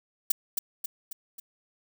violet noise with echo, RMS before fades -22 dBFS, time 0.3-0.32 s, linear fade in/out 5 ms, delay 270 ms, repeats 4, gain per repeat -5 dB, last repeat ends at 1.4 s, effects none

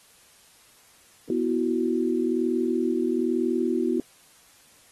sine chord, B suspended fourth, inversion none, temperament just, 246.9 / 329.3 / 370.4 Hz, B3 / E4 / F#4, 0 / -2 / +2 cents, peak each -26 dBFS, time 1.3-4 s, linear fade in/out 2 ms, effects white hiss -56 dBFS RMS until 4.91 s + AAC 32 kbps

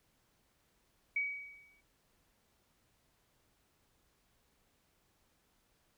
sine tone with exponential decay, 2266 Hz, C#7, 37 cents sharp, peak -29 dBFS, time 1.16-1.81 s, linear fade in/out 5 ms, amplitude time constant 140 ms, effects pink hiss -74 dBFS RMS until 5.97 s

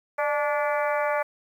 harmonic tone with a mistuned harmonic, 289.6 Hz, D4, 24 cents flat, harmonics 2 / 3 / 4 / 5 / 6 / 7 / 8, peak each -25 / -29 / -31 / -33 / -35 / -36 / -37 dBFS, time 0.18-1.23 s, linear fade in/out 10 ms, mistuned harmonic 2, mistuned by +44 cents, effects 9-bit

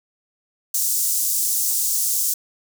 pink high-pass noise, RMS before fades -21 dBFS, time 0.74-2.34 s, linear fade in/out 5 ms, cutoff 6400 Hz, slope 24 dB/octave, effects none

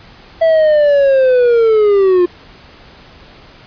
triangle linear sweep, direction down, 660 to 349.2 Hz, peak -5 dBFS, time 0.41-2.26 s, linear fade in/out 10 ms, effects pink hiss -40 dBFS RMS until 3.66 s + resampled to 11025 Hz

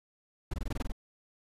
brown noise bursts, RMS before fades -32 dBFS, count 9, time 0.51-0.921 s, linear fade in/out 5 ms, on 27 ms, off 21 ms, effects resampled to 32000 Hz

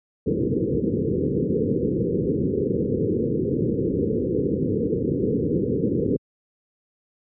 white low-pass noise, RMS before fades -22 dBFS, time 0.26-6.17 s, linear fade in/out 10 ms, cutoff 490 Hz, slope 96 dB/octave, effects high-pass 100 Hz 12 dB/octave

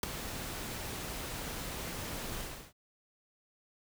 pink noise with ADSR envelope, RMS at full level -27 dBFS, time 0.03-2.73 s, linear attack 3 ms, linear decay 8 ms, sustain -13 dB, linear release 330 ms, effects none

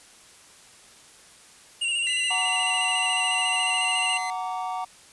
square tone with vibrato, 2797 Hz, F7, 2 cents sharp, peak -24 dBFS, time 1.81-4.18 s, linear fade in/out 10 ms, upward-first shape square, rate 14 Hz, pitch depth 33 cents each way
sawtooth tone with pitch glide, 2012 to 2045 Hz, B6 to C7, +32 to -40 cents, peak -28 dBFS, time 2.07-4.3 s, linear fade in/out 0 ms, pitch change +28 cents, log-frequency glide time 3.28-3.89 s
triangle chord, Gb augmented, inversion none, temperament just, 740 / 925 / 1156.2 Hz, Gb5 / Bb5 / D6, 0 / -14 / -27 cents, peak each -28 / -31 / -33 dBFS, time 2.3-4.85 s, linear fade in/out 10 ms
effects white hiss -51 dBFS RMS until 5.12 s + resampled to 24000 Hz

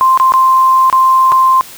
sine tone with dropouts, 1046.5 Hz, C6, in tune, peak -5 dBFS, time 0.01-1.61 s, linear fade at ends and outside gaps 0 ms, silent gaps 0.175-0.199 / 0.321-0.338 / 0.899-0.927 / 1.319-1.323 s, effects white hiss -33 dBFS RMS until 1.77 s

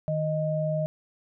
sine tone pair together, 155.47 / 622.3 Hz, D#3 / D#5, -1 / 0 cents, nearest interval 2 octaves, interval 2401 cents, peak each -27 / -27 dBFS, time 0.08-0.86 s, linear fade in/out 0 ms, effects none

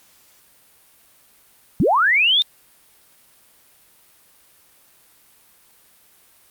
sine linear sweep, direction up, 123.47 to 3671 Hz, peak -13 dBFS, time 1.8-2.42 s, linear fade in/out 0 ms, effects white hiss -54 dBFS RMS until 6.5 s + Opus 48 kbps

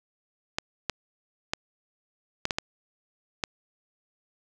clicks, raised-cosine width 0.2 ms, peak -9 dBFS, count 7, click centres 0.585 / 0.897 / 1.535 / 2.454 / 2.508 / 2.585 / 3.438 s, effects none

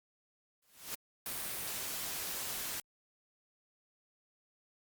white noise with exponential growth, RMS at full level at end -37 dBFS, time 0.62-0.95 s, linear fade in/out 5 ms, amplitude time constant 71 ms
white noise, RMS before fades -39 dBFS, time 1.26-2.8 s, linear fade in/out 2 ms
effects Opus 48 kbps

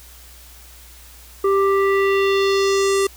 square tone with low-pass filter sweep, 392.7 Hz, G4, 3 cents sharp, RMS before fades -17 dBFS, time 1.44-3.07 s, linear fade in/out 5 ms, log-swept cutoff 1000 to 9700 Hz, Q 1.9, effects added 60 Hz sine -44 dBFS peak until 3.16 s + white hiss -45 dBFS RMS until 3.16 s

